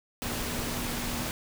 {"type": "tone in noise", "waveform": "sine", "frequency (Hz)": 240, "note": "B3", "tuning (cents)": -49, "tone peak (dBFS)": -39, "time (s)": [0.22, 1.31], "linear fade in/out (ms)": 0, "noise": "pink", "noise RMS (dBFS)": -33, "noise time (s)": [0.22, 1.31], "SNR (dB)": -9, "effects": []}